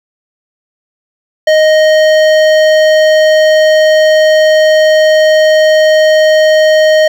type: tone with hard clipping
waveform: triangle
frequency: 622.3 Hz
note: D#5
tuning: in tune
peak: -6 dBFS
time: 1.47-7.08 s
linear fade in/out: 5 ms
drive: 18 dB
effects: none